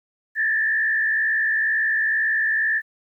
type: tone with frequency modulation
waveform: sine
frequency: 1760 Hz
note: A6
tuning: in tune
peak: -18 dBFS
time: 0.35-2.82 s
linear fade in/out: 50 ms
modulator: 62.1 Hz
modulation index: 1
effects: 10-bit